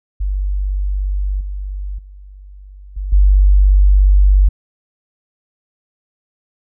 sine tone with level steps, 48.5 Hz, G1, 18 cents flat, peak -15 / -21 / -34 / -19 / -6 dBFS, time 0.2-4.49 s, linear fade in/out 10 ms, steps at 1.4 / 1.98 / 2.96 / 3.12 s, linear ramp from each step 10 ms, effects none

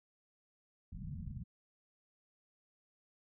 white low-pass noise, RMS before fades -44 dBFS, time 0.92-1.44 s, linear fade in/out 10 ms, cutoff 220 Hz, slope 96 dB/octave, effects none

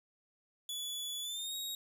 sawtooth tone with pitch glide, 3426 to 3779 Hz, A7 to A#7, -47 to +23 cents, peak -35 dBFS, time 0.69-1.75 s, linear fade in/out 2 ms, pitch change +170 cents, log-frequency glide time 1.21-1.55 s, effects 11-bit

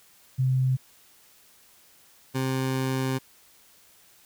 sine / 20% pulse tone pair in turn, 130 / 131.66 Hz, C3 / C3, -11 / +11 cents, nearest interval unison, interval 22 cents, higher second, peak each -20 dBFS, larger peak neither, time 0.38-0.77 / 2.34-3.19 s, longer second, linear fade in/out 20 ms, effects white hiss -57 dBFS RMS until 4.25 s

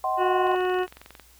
sine chord, C diminished, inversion first, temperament just, 627.9 / 753.5 / 1046.5 Hz, Eb5 / Gb5 / C6, +16 / +31 / 0 cents, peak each -31 / -25 / -27 dBFS, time 0.04-0.55 s, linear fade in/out 2 ms
harmonic tone, 366.2 Hz, F#4, 18 cents flat, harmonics 1 / 2 / 3 / 4 / 5 / 7 / 8, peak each -23 / -29 / -33 / -35 / -37 / -40 / -41 dBFS, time 0.17-0.87 s, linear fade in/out 50 ms
click train, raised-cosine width 0.3 ms, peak -27 dBFS, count 17, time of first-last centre 0.47-1.197 s, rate 22 Hz
effects added 60 Hz sine -56 dBFS peak until 1.39 s + white hiss -56 dBFS RMS until 1.39 s

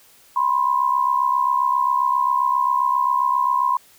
sine tone pair together, 987.8 / 1055.3 Hz, B5 / C6, 0 / +14 cents, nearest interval minor second, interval 114 cents, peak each -19 dBFS, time 0.36-3.77 s, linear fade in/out 5 ms, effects white hiss -52 dBFS RMS until 3.98 s

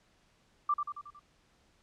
sine tone with echo, 1177 Hz, D6, 3 cents sharp, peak -25 dBFS, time 0.69-0.74 s, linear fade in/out 5 ms, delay 91 ms, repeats 5, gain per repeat -5 dB, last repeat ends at 1.195 s, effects pink hiss -68 dBFS RMS until 1.82 s + low-pass 7000 Hz 12 dB/octave

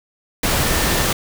sine tone in noise, 1797 Hz, A6, 36 cents sharp, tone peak -29 dBFS, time 0.63-1.05 s, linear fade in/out 5 ms, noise pink, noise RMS -18 dBFS, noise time 0.43-1.13 s, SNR -14 dB, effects none

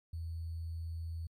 sine tone with sample-and-hold, 82.41 Hz, E2, in tune, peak -37 dBFS, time 0.13-1.27 s, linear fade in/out 5 ms, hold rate 4410 Hz, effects MP3 64 kbps

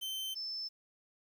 40% pulse / sine tone pair in turn, 3095 / 5276 Hz, G7 / E8, -23 / +1 cents, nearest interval major sixth, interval 924 cents, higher second, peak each -36 / -37 dBFS, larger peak first, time 0.01-0.35 / 0.35-0.69 s, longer neither, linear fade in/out 20 ms, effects 11-bit

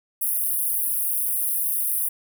pink high-pass noise, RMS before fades -24 dBFS, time 0.21-2.09 s, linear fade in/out 10 ms, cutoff 9700 Hz, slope 96 dB/octave, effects none

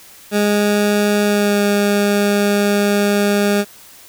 20% pulse tone with pitch glide, 206.7 to 203.9 Hz, G#3 to G#3, -8 to -32 cents, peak -8 dBFS, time 0.31-3.65 s, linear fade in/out 50 ms, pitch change -24 cents, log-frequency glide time 1.23-1.62 s, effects white hiss -42 dBFS RMS until 4.08 s

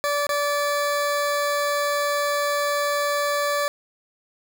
20% pulse tone with dropouts, 579 Hz, D5, 25 cents flat, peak -16 dBFS, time 0.04-3.68 s, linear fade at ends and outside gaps 0 ms, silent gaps 0.268-0.292 s, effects none

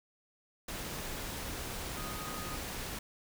sine tone in noise, 1244.5 Hz, D#6, in tune, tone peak -45 dBFS, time 1.97-2.57 s, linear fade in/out 5 ms, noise pink, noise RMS -40 dBFS, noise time 0.68-2.99 s, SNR -8 dB, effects none

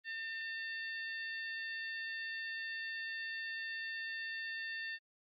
harmonic tone with a mistuned harmonic, 902 Hz, A5, 43 cents sharp, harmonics 2 / 3 / 4 / 5, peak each -40 / -49 / -52 / -52 dBFS, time 0.04-4.99 s, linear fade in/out 50 ms, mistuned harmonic 4, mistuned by -21 cents, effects Opus 32 kbps

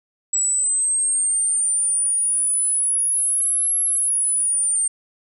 sine linear two-way sweep, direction up then down, 7770 to 11175 to 8680 Hz, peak -17 dBFS, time 0.33-4.88 s, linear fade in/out 5 ms, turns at 3.81 s, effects none

